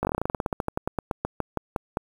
slowing click train, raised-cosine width 1 ms, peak -11 dBFS, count 25, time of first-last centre 0.03-1.971 s, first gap 19 ms, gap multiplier 1.11, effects 7-bit

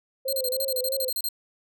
sine tone with vibrato, 523.3 Hz, C5, in tune, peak -27 dBFS, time 0.25-1.1 s, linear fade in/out 10 ms, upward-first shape triangle, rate 3.2 Hz, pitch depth 70 cents each way
5% pulse tone bursts, 4186 Hz, C8, in tune, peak -19 dBFS, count 13, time 0.28-1.288 s, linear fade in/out 2 ms, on 48 ms, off 32 ms
effects none

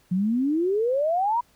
sine exponential sweep, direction up, 174.61 to 987.8 Hz, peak -20 dBFS, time 0.11-1.41 s, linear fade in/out 10 ms, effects pink hiss -61 dBFS RMS until 1.55 s

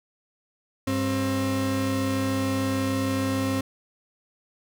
35% pulse tone pair together, 99.7 / 266.2 Hz, G2 / C4, +30 / +30 cents, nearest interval octave + perfect fourth, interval 1700 cents, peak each -27 / -23 dBFS, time 0.87-3.61 s, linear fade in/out 5 ms, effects none

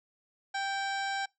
harmonic tone with a mistuned harmonic, 786 Hz, G5, 4 cents sharp, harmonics 1 / 2 / 3 / 4 / 5 / 6 / 7 / 9 / 10, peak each -33 / -35 / -43 / -46 / -44 / -51 / -46 / -50 / -54 dBFS, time 0.54-1.26 s, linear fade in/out 10 ms, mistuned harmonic 3, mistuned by -35 cents, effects noise-tail reverb RT60 0.2 s tail -24 dB re dry

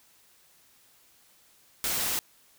white noise, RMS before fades -29 dBFS, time 1.84-2.19 s, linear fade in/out 0 ms, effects white hiss -61 dBFS RMS until 2.58 s

